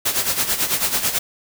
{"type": "noise with tremolo", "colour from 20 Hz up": "white", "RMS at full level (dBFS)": -18, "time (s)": [0.05, 1.19], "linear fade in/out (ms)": 10, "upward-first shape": "sine", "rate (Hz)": 9.1, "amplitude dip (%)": 70, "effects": []}